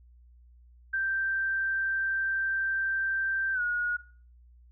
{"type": "tone with pitch glide", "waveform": "sine", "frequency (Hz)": [1568, 1446.2], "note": ["G6", "F#6"], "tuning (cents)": [0, -40], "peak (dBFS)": -26, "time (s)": [0.93, 3.97], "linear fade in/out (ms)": 10, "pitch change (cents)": -140, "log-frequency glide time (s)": [3.53, 3.61], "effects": ["noise-tail reverb RT60 0.4 s tail -18 dB re dry", "added 60 Hz sine -53 dBFS peak until 4.71 s"]}